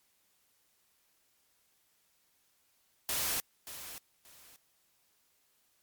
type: noise with echo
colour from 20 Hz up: white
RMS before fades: -33 dBFS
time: 3.09-3.4 s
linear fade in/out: 0 ms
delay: 580 ms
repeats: 2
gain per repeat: -12 dB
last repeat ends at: 4.56 s
effects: white hiss -72 dBFS RMS until 5.82 s + MP3 96 kbps